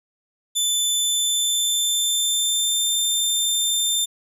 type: tone with pitch glide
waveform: 20% pulse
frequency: 3520 to 3584 Hz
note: A7 to A7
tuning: 0 to +31 cents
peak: -13 dBFS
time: 0.55-4.06 s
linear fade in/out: 20 ms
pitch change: +31 cents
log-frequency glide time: 0.95-2.92 s
effects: none